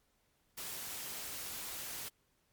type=noise; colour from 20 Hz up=white; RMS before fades=-43 dBFS; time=0.57-2.09 s; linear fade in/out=10 ms; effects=pink hiss -75 dBFS RMS until 2.52 s + MP3 96 kbps